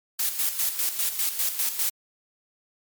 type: noise with tremolo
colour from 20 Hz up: blue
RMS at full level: -24 dBFS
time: 0.19-1.9 s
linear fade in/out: 5 ms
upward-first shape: square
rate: 5 Hz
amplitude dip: 60%
effects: MP3 96 kbps